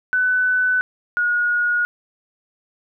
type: tone pair in turn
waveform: sine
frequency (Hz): 1500 / 1444.5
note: F#6 / F#6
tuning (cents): +23 / -42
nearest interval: minor second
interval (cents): 65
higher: first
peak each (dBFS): -15 / -16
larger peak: first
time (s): 0.13-0.81 / 1.17-1.85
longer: neither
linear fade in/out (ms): 0
effects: none